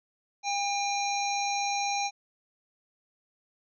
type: harmonic tone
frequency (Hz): 804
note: G5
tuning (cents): +44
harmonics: 1 / 3 / 5 / 7 / 8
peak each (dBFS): -29 / -34 / -36 / -37 / -38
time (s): 0.43-2.11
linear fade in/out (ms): 50
effects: none